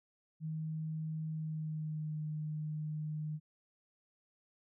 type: tone with pitch glide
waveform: sine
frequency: 157.5 to 153.28 Hz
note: D#3 to D#3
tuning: +21 to -26 cents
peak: -36 dBFS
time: 0.4-3.4 s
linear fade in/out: 50 ms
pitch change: -47 cents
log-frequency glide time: 1.3-2.21 s
effects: none